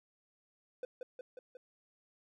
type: tone with echo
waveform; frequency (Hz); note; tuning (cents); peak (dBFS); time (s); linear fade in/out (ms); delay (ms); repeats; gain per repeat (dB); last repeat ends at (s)
triangle; 503; B4; +32; -35; 0.83-0.85; 2; 180; 4; -3; 1.57
effects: none